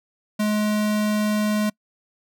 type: tone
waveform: square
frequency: 211.2 Hz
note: G#3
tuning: 29 cents sharp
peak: -20 dBFS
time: 0.39-1.7 s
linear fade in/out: 10 ms
effects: noise-tail reverb RT60 0.1 s tail -26 dB re dry